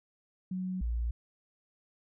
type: tone pair in turn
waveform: sine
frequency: 185 / 58.27 Hz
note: F#3 / A#1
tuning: 0 / 0 cents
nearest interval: octave + minor sixth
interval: 2000 cents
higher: first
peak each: -32 / -29 dBFS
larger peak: second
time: 0.51-0.81 / 0.81-1.11 s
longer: neither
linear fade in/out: 5 ms
effects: none